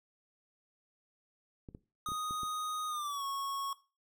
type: clicks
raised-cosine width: 3 ms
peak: -33 dBFS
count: 6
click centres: 1.688 / 1.749 / 2.088 / 2.119 / 2.309 / 2.433 s
type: tone with pitch glide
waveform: square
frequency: 1244.5 to 1102.3 Hz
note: D#6 to C#6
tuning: 0 to -10 cents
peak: -36 dBFS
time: 2.06-3.73 s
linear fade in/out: 2 ms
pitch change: -210 cents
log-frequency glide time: 2.88-3.24 s
effects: noise-tail reverb RT60 0.3 s tail -18 dB re dry